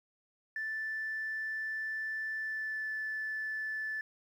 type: tone with pitch glide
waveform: sine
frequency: 1760 to 1746.8 Hz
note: A6 to A6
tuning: 0 to -13 cents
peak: -33 dBFS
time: 0.56-4.01 s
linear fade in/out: 2 ms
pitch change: -13 cents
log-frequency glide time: 2.37-2.9 s
effects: tanh soft clip ceiling -30 dBFS + 11-bit